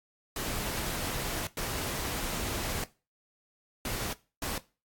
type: noise bursts at uneven times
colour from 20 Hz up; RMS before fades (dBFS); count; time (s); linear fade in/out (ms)
pink; -34; 4; 0.36-1.47 / 1.57-2.84 / 3.85-4.13 / 4.42-4.58; 2
effects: noise-tail reverb RT60 0.3 s tail -18 dB re dry + AAC 64 kbps